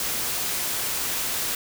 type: noise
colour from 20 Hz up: white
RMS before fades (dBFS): -27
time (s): 0-1.55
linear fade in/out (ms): 2
effects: none